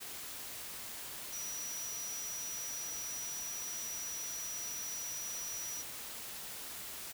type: tone in noise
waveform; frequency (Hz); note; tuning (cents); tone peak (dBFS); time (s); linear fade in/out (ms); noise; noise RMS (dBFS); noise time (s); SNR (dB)
sine; 5840; F#8; -24; -40; 1.32-5.83; 20; white; -45; 0-7.13; +2
effects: none